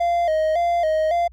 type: tone with vibrato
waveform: triangle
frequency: 658 Hz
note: E5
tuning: 3 cents flat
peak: -15 dBFS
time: 0-1.28 s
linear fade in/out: 10 ms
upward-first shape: square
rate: 1.8 Hz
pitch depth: 85 cents each way
effects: added 60 Hz sine -43 dBFS peak until 1.32 s